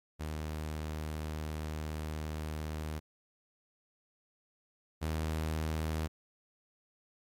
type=tone pair in turn; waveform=sawtooth; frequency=77.3 / 78.7 Hz; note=D#2 / D#2; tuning=-11 / +20 cents; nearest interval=unison; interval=31 cents; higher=second; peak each=-32 / -28 dBFS; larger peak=second; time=0.19-3 / 5.01-6.08 s; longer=first; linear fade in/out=20 ms; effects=MP3 64 kbps